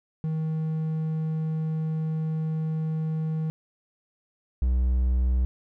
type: tone pair in turn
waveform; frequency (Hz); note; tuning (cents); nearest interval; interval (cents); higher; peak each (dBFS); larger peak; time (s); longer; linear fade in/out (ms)
triangle; 158.2 / 62.67; D#3 / B1; +29 / +26; octave + major third; 1603; first; -23 / -18; second; 0.24-3.5 / 4.62-5.45; first; 0
effects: none